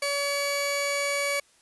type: tone pair together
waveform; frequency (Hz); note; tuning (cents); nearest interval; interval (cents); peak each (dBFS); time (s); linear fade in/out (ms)
sawtooth; 567.2 / 2269; C#5 / C#7; +40 / +40; 2 octaves; 2400; -24; 0.02-1.4; 5
effects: white hiss -61 dBFS RMS until 1.61 s + resampled to 24000 Hz